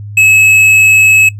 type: tone with tanh clipping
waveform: sine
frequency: 2581 Hz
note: E7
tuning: 37 cents flat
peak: -5 dBFS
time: 0.17-1.29 s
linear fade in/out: 5 ms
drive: 9 dB
effects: noise-tail reverb RT60 0.1 s tail -20 dB re dry + added 103 Hz sine -22 dBFS peak until 1.39 s